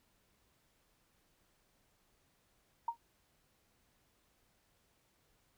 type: tone with exponential decay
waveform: sine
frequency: 932.3 Hz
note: A#5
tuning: in tune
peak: -29 dBFS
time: 2.88-2.97 s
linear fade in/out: 5 ms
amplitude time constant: 18 ms
effects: pink hiss -74 dBFS RMS until 5.57 s